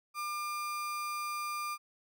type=tone; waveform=35% pulse; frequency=1200 Hz; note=D6; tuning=37 cents sharp; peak=-33 dBFS; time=0.14-1.78 s; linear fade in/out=50 ms; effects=none